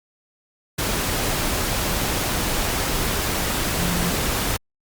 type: tone in noise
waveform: sine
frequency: 174.61 Hz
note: F3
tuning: in tune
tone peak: -24 dBFS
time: 3.78-4.11 s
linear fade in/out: 10 ms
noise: pink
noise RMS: -23 dBFS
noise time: 0.78-4.57 s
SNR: -4 dB
effects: Opus 48 kbps